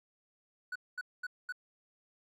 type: tone bursts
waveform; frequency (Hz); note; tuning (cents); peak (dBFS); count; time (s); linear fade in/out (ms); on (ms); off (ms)
triangle; 1480; F#6; 0; -34; 4; 0.72-1.524; 5; 36; 220
effects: none